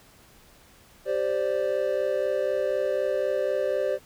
triangle chord, G suspended fourth, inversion none, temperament equal, 392 / 523.3 / 587.3 Hz, G4 / C5 / D5, 0 / 0 / 0 cents, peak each -28 / -25 / -25 dBFS, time 1.05-3.99 s, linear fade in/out 50 ms, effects pink hiss -55 dBFS RMS until 4.05 s

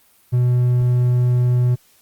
triangle tone, 123.47 Hz, B2, in tune, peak -11 dBFS, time 0.32-1.76 s, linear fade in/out 20 ms, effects white hiss -55 dBFS RMS until 2.01 s + Opus 32 kbps

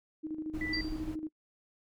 sine tone with tremolo, 312 Hz, D#4, 5 cents sharp, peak -33 dBFS, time 0.23-1.29 s, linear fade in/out 20 ms, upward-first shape square, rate 13 Hz, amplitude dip 60%
brown noise, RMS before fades -41 dBFS, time 0.53-1.16 s, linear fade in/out 20 ms
sine tone, 1981 Hz, B6, 5 cents sharp, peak -35 dBFS, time 0.61-0.81 s, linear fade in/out 2 ms
sine tone with exponential decay, 4699 Hz, D8, in tune, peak -30 dBFS, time 0.73-1.03 s, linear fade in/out 5 ms, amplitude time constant 65 ms
effects noise-tail reverb RT60 0.1 s tail -26 dB re dry

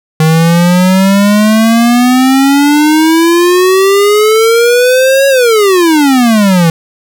square exponential two-way sweep, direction up then down, 156.3 to 554.4 to 161.1 Hz, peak -5 dBFS, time 0.2-6.7 s, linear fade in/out 2 ms, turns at 5.28 s, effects none

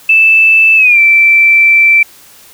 sine tone with pitch glide, 2637 to 2336 Hz, E7 to D7, 0 to -10 cents, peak -3 dBFS, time 0.09-2.03 s, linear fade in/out 5 ms, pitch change -210 cents, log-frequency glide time 0.76-0.99 s, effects white hiss -39 dBFS RMS until 2.53 s

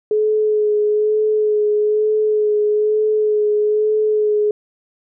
sine tone with vibrato, 424.7 Hz, G#4, 39 cents sharp, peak -13 dBFS, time 0.11-4.51 s, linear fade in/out 2 ms, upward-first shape sine, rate 1.1 Hz, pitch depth 20 cents each way, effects none

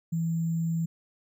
sine tone with sample-and-hold, 164.81 Hz, E3, in tune, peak -25 dBFS, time 0.12-0.86 s, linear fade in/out 10 ms, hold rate 7350 Hz, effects none

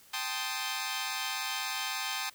10% pulse chord, A half-diminished seventh, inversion third, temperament equal, 784 / 880 / 1046.5 / 1244.5 Hz, G5 / A5 / C6 / Eb6, 0 / 0 / 0 / 0 cents, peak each -30 dBFS, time 0.13-2.3 s, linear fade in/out 10 ms, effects white hiss -58 dBFS RMS until 2.34 s

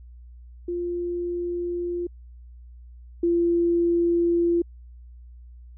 sine tone pair in turn, 349.2 / 342.4 Hz, F4 / F4, 0 / -34 cents, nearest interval unison, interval 34 cents, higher first, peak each -25 / -18 dBFS, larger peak second, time 0.68-2.07 / 3.23-4.62 s, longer neither, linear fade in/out 5 ms, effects added 60 Hz sine -42 dBFS peak until 5.77 s

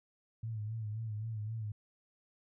sine tone with vibrato, 109.3 Hz, A2, 11 cents flat, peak -36 dBFS, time 0.43-1.72 s, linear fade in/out 5 ms, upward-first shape sine, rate 3.8 Hz, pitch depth 70 cents each way, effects none

